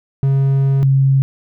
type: tone pair in turn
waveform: triangle / sine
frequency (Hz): 136.5 / 135.4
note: C#3 / C#3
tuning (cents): -26 / -40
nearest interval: unison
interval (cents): 14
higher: first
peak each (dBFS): -9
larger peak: neither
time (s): 0.23-0.83 / 0.83-1.22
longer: first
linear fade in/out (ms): 0
effects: none